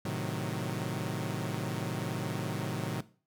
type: chord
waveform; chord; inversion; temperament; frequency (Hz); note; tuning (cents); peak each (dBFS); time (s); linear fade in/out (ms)
sawtooth; A diminished seventh; none; equal; 110 / 130.81 / 155.56 / 185; A2 / C3 / Eb3 / Gb3; 0 / 0 / 0 / 0; -34; 0.05-3.01; 5
effects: noise-tail reverb RT60 0.4 s tail -18 dB re dry